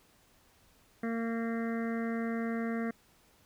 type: harmonic tone with a mistuned harmonic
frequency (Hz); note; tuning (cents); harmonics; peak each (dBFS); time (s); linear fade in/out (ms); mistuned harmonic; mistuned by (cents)
229.1; A#3; -30; 1 / 2 / 3 / 5 / 6 / 7 / 8 / 9; -32 / -39 / -43 / -48 / -48 / -48 / -46 / -50; 1.03-2.91; 5; 8; +15
effects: pink hiss -65 dBFS RMS until 3.45 s